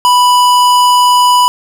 sine tone with hard clipping, 987.8 Hz, B5, in tune, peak -7 dBFS, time 0.05-1.48 s, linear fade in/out 0 ms, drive 18 dB, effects none

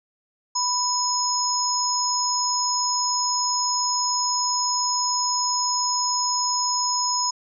sine tone cluster, 987 / 5170 / 6690 Hz, B5 / E8 / G#8, -1 / -34 / +12 cents, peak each -25 dBFS, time 0.55-7.31 s, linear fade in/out 10 ms, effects none

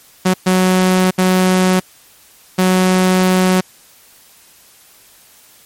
sawtooth tone bursts at uneven times, 185 Hz, F#3, in tune, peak -6 dBFS, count 4, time 0.25-0.34 / 0.46-1.11 / 1.18-1.8 / 2.58-3.61 s, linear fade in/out 10 ms, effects white hiss -46 dBFS RMS until 5.65 s + MP3 64 kbps

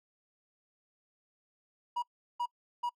triangle tone bursts, 963 Hz, B5, 44 cents flat, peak -28 dBFS, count 3, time 1.96-2.895 s, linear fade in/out 10 ms, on 65 ms, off 370 ms, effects noise-tail reverb RT60 0.1 s tail -26 dB re dry

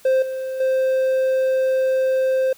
triangle tone with level steps, 523.3 Hz, C5, in tune, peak -12 / -22 / -14 dBFS, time 0.05-2.53 s, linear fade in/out 5 ms, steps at 0.22 / 0.6 s, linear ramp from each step 5 ms, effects white hiss -50 dBFS RMS until 2.57 s

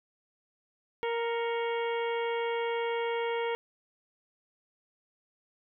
harmonic tone with a mistuned harmonic, 466.2 Hz, A#4, in tune, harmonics 1 / 2 / 3 / 4 / 5 / 6 / 7, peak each -30 / -35 / -43 / -43 / -41 / -45 / -47 dBFS, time 1.03-3.55 s, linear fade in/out 0 ms, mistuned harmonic 5, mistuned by -84 cents, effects none

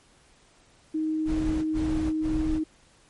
sine tone, 313.3 Hz, D#4, 12 cents sharp, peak -24 dBFS, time 0.94-2.64 s, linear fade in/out 10 ms
brown noise bursts, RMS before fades -31 dBFS, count 3, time 1.25-2.608 s, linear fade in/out 50 ms, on 400 ms, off 79 ms
effects pink hiss -59 dBFS RMS until 3.09 s + MP3 48 kbps

